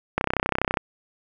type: click train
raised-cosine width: 0.5 ms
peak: -6 dBFS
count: 20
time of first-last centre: 0.18-0.772 s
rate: 32.1 Hz
effects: none